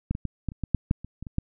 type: clicks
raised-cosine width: 5 ms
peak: -13 / -19 / -16 / -15 / -29 / -16 / -8 / -9 / -25 / -24 / -25 / -12 dBFS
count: 12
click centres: 0.11 / 0.151 / 0.253 / 0.487 / 0.519 / 0.637 / 0.747 / 0.911 / 1.046 / 1.226 / 1.268 / 1.384 s
effects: none